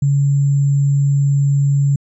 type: tone with sample-and-hold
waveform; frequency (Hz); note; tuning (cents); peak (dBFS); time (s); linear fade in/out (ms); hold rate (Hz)
sine; 140.7; C#3; +26; -11; 0.02-1.96; 5; 7350
effects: resampled to 24000 Hz